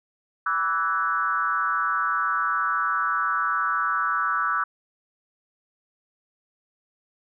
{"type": "tone with frequency modulation", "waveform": "sine", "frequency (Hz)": 1318.5, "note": "E6", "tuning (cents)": 0, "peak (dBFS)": -21, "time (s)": [0.46, 4.64], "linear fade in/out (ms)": 5, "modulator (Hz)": 168, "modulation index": 1.3, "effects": []}